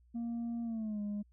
sine tone with pitch glide, 234 to 206.1 Hz, A#3 to G#3, +7 to -13 cents, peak -32 dBFS, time 0.14-1.23 s, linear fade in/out 20 ms, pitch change -220 cents, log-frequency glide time 0.63-1.01 s, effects tanh soft clip ceiling -34 dBFS + added 60 Hz sine -62 dBFS peak until 1.32 s

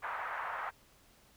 pink band-pass noise, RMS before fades -39 dBFS, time 0.02-0.71 s, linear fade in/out 20 ms, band 810 to 1700 Hz, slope 24 dB/octave, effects pink hiss -64 dBFS RMS until 1.36 s

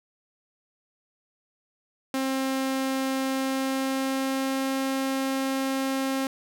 sawtooth tone with pitch glide, 266 to 267.9 Hz, C4 to C4, +29 to +41 cents, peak -21 dBFS, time 2.14-6.27 s, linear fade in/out 2 ms, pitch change +12 cents, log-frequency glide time 3.25-4.71 s, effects none

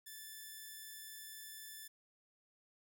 5% pulse tone, 1752 Hz, A6, 8 cents flat, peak -38 dBFS, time 0.06-1.88 s, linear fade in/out 10 ms, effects none

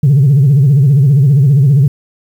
sine tone with vibrato, 138.59 Hz, C#3, in tune, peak -3 dBFS, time 0.03-1.88 s, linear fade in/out 5 ms, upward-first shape sine, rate 15 Hz, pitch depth 160 cents each way, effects tanh soft clip ceiling -2 dBFS + 7-bit

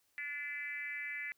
sine tone with frequency modulation, 2031 Hz, B6, 48 cents sharp, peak -38 dBFS, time 0.18-1.32 s, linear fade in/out 0 ms, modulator 295 Hz, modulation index 1.1, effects white hiss -75 dBFS RMS until 1.37 s

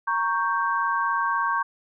sine chord, G diminished, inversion first, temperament equal, 932.3 / 1108.7 / 1568 Hz, Bb5 / Db6 / G6, 0 / 0 / 0 cents, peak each -27 / -24 / -27 dBFS, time 0.07-1.63 s, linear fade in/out 10 ms, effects none

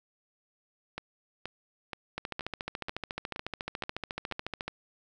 two click trains, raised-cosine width 0.3 ms, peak -18 / -20 dBFS, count 36 / 8, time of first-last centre 2.18-4.68 / 0.98-4.313 s, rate 14 / 2.1 Hz, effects none

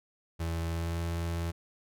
35% pulse tone with pitch glide, 83 to 84.26 Hz, E2 to E2, +12 to +38 cents, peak -29 dBFS, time 0.39-1.52 s, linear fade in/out 20 ms, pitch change +26 cents, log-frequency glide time 0.69-0.98 s, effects none

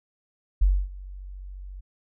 sine tone with ADSR envelope, 47.12 Hz, F#1, 32 cents sharp, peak -14 dBFS, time 0.61-1.81 s, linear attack 11 ms, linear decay 260 ms, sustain -22 dB, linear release 15 ms, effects none

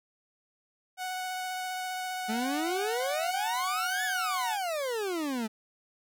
sawtooth tone with vibrato, 740 Hz, F#5, in tune, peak -29 dBFS, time 0.97-4.58 s, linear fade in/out 50 ms, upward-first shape square, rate 15 Hz, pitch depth 8 cents each way
40% pulse exponential two-way sweep, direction up then down, 211.4 to 1760 to 211.4 Hz, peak -29 dBFS, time 2.28-5.48 s, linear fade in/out 20 ms, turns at 4.04 s
effects none

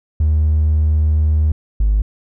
triangle tone pair in turn, 77 / 51.39 Hz, D#2 / G#1, -17 / -18 cents, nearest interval perfect fifth, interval 701 cents, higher first, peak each -8 dBFS, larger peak neither, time 0.2-1.52 / 1.8-2.02 s, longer first, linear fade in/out 5 ms, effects tanh soft clip ceiling -7 dBFS

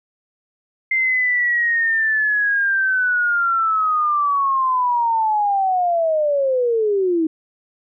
sine linear sweep, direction down, 2093 to 311.1 Hz, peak -15 dBFS, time 0.91-7.27 s, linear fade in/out 5 ms, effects none

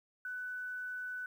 sine tone with quantisation, 1495 Hz, F#6, 17 cents sharp, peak -38 dBFS, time 0.25-1.26 s, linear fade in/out 2 ms, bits 11, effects none

